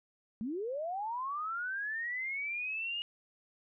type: linear sweep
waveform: sine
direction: up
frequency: 203.7 to 2881 Hz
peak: -34 dBFS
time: 0.41-3.02 s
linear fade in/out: 0 ms
effects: none